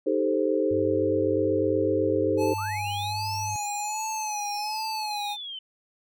sine chord, A half-diminished seventh, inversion second, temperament equal, 311.1 / 392 / 440 / 523.3 Hz, Eb4 / G4 / A4 / C5, 0 / 0 / 0 / 0 cents, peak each -27 dBFS, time 0.06-2.54 s, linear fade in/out 10 ms
sine tone with pitch glide, 99.2 to 100.53 Hz, G2 to G2, +21 to +44 cents, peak -33 dBFS, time 0.71-3.56 s, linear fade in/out 0 ms, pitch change +23 cents, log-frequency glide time 2.4-3.3 s
square tone with vibrato, 849 Hz, G#5, 38 cents sharp, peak -30 dBFS, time 2.37-5.37 s, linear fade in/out 50 ms, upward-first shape sine, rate 1.3 Hz, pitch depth 57 cents each way
sine linear two-way sweep, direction up then down, 1108.7 to 7459 to 3026 Hz, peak -34 dBFS, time 2.58-5.59 s, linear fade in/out 5 ms, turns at 3.71 s
effects none

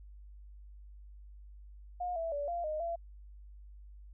sine tone with pitch steps, 715 / 660 / 576 / 691 / 616 / 678 Hz, F5 / E5 / D5 / F5 / D#5 / E5, +41 / +2 / -34 / -19 / -17 / +49 cents, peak -33 dBFS, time 2-2.96 s, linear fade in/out 10 ms, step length 160 ms, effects added 50 Hz sine -49 dBFS peak until 4.13 s

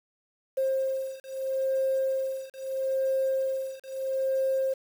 sine beating tone pair, 531 / 531.77 Hz, C5 / C5, +25 / +28 cents, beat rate 0.77 Hz, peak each -28 dBFS, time 0.57-4.74 s, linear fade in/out 10 ms, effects tanh soft clip ceiling -19 dBFS + 8-bit

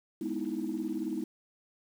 sine chord, E major seventh, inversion first, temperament equal, 207.7 / 246.9 / 311.1 / 329.6 Hz, G#3 / B3 / D#4 / E4, 0 / 0 / 0 / 0 cents, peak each -38 / -37 / -35 / -36 dBFS, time 0.21-1.24 s, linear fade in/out 5 ms, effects tanh soft clip ceiling -23 dBFS + 9-bit

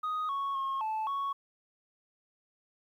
sine tone with pitch steps, 1247 / 1107 / 1081 / 873 / 1110 Hz, D#6 / C#6 / C#6 / A5 / C#6, +3 / -3 / -44 / -14 / +2 cents, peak -28 dBFS, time 0.03-1.33 s, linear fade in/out 10 ms, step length 260 ms, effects tanh soft clip ceiling -29 dBFS + 11-bit

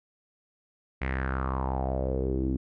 sawtooth tone with low-pass filter sweep, 65.6 Hz, C2, 5 cents sharp, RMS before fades -29 dBFS, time 1.01-2.57 s, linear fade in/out 10 ms, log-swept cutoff 2200 to 280 Hz, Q 5, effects none

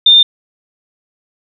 sine tone, 3612 Hz, A7, 45 cents sharp, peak -3 dBFS, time 0.06-0.23 s, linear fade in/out 5 ms, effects none

